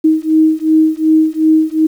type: beating tone pair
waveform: sine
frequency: 313.8 / 316.5 Hz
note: D#4 / D#4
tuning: +15 / +30 cents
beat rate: 2.7 Hz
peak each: -11 dBFS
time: 0.04-1.87 s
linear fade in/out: 10 ms
effects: 7-bit